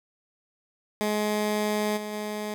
15% pulse tone with level steps, 210.9 Hz, G#3, 27 cents sharp, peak -18 / -26 / -24 dBFS, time 1.01-2.54 s, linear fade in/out 0 ms, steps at 1.96 / 2.12 s, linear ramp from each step 20 ms, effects none

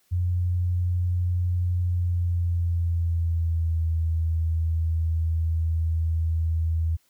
sine tone with pitch glide, 88.8 to 81.43 Hz, F2 to E2, +29 to -21 cents, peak -21 dBFS, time 0.11-6.97 s, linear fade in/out 20 ms, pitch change -150 cents, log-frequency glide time 1.82-3.86 s, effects white hiss -66 dBFS RMS until 7.09 s

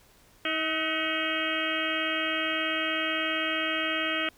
harmonic tone with a mistuned harmonic, 318.5 Hz, D#4, 41 cents sharp, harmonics 1 / 2 / 4 / 5 / 6 / 7 / 8 / 9 / 10, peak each -35 / -35 / -35 / -35 / -35 / -35 / -35 / -35 / -35 dBFS, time 0.45-4.29 s, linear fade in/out 2 ms, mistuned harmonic 5, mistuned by -80 cents, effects pink hiss -59 dBFS RMS until 4.37 s

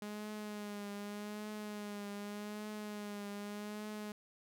sawtooth tone with vibrato, 207.6 Hz, G#3, in tune, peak -38 dBFS, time 0.02-4.12 s, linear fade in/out 2 ms, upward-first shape triangle, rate 0.84 Hz, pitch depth 43 cents each way, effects none

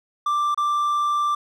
triangle tone with dropouts, 1178 Hz, D6, 5 cents sharp, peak -17 dBFS, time 0.26-1.35 s, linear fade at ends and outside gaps 5 ms, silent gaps 0.546-0.575 s, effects none

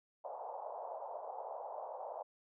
white band-pass noise, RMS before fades -45 dBFS, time 0.24-2.23 s, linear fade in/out 10 ms, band 520 to 910 Hz, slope 48 dB/octave, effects none

